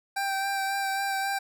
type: tone with vibrato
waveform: 25% pulse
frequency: 784 Hz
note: G5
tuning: in tune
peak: -23 dBFS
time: 0.16-1.39 s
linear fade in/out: 10 ms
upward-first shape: sine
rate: 3.7 Hz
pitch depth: 18 cents each way
effects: none